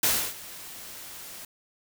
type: noise with ADSR envelope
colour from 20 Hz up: white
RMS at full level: -22 dBFS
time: 0.03-1.45 s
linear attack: 4 ms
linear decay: 300 ms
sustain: -20 dB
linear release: 3 ms
effects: none